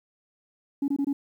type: tone bursts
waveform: sine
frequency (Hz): 280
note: C#4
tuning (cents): +18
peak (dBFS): -21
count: 4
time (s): 0.82-1.13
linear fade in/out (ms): 5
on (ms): 61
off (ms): 22
effects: tanh soft clip ceiling -20 dBFS + 10-bit